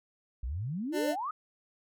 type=exponential sweep; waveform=sine; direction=up; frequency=54.1 to 1309 Hz; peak=-32 dBFS; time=0.43-1.31 s; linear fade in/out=5 ms
type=tone; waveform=25% pulse; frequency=297.5 Hz; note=D4; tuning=22 cents sharp; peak=-26 dBFS; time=0.92-1.16 s; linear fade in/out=50 ms
effects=none